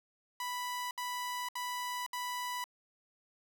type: tone bursts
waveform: sawtooth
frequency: 987.8 Hz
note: B5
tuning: in tune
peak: -32 dBFS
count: 4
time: 0.4-2.641 s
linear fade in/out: 2 ms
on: 510 ms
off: 67 ms
effects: none